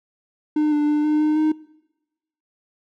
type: tone with pitch steps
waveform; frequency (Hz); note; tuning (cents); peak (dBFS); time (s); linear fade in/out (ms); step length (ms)
triangle; 302.8 / 296.4 / 298.6 / 303.2 / 305.3 / 309.8; D#4 / D4 / D4 / D#4 / D#4 / D#4; -47 / +16 / +29 / -45 / -33 / -7; -14; 0.56-1.52; 5; 160
effects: noise-tail reverb RT60 1.0 s tail -22 dB re dry